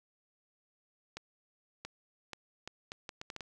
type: accelerating click train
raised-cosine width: 0.2 ms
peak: -24 dBFS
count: 10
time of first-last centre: 1.17-3.407 s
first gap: 680 ms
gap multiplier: 0.71
effects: none